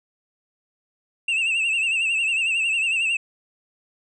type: tone with vibrato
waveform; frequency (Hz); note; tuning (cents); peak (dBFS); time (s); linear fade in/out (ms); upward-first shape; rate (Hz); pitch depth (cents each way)
triangle; 2679; E7; +27; -18; 1.28-3.17; 5; triangle; 11; 95
effects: resampled to 24000 Hz